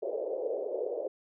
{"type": "band-pass noise", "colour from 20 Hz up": "white", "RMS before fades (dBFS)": -34, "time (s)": [0.02, 1.08], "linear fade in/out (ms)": 10, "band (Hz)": [400, 580], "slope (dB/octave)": 48, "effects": []}